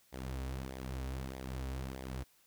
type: tone with flanger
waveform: sawtooth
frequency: 65.41 Hz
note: C2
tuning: in tune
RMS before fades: -41 dBFS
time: 0.12-2.24 s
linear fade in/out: 20 ms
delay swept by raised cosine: 0.7 to 5.9 ms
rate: 1.6 Hz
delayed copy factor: -0.6
effects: white hiss -68 dBFS RMS until 2.46 s